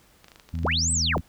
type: clicks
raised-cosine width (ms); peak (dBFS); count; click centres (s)
0.2; -29; 11; 0.244 / 0.283 / 0.318 / 0.359 / 0.398 / 0.49 / 0.553 / 0.589 / 0.633 / 0.666 / 0.721
type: harmonic tone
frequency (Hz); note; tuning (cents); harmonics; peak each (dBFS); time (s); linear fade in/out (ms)
82.6; E2; +4; 1 / 2 / 3; -27 / -33 / -37; 0.53-1.21; 10
type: linear two-way sweep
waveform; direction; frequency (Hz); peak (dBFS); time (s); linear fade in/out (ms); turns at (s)
sine; up then down; 55 to 8372 to 55.4; -22; 0.64-1.18; 0; 0.92
effects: pink hiss -58 dBFS RMS until 1.28 s